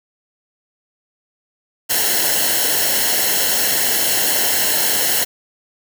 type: noise with comb filter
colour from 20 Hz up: white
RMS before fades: -17 dBFS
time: 1.89-5.25 s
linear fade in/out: 20 ms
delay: 0.83 ms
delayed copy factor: -0.7
effects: none